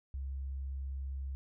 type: tone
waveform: sine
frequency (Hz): 67.5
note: C#2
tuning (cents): -45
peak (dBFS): -36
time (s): 0.14-1.35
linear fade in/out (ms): 0
effects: none